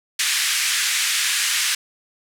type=band-pass noise; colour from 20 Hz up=pink; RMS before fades=-21 dBFS; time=0.19-1.75 s; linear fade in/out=5 ms; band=1700 to 11000 Hz; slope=24 dB/octave; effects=none